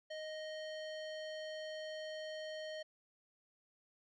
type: tone with low-pass filter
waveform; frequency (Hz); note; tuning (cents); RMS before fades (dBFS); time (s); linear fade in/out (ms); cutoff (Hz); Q
square; 622.3; D#5; 0; -45; 0.1-2.83; 10; 4100; 1.9
effects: none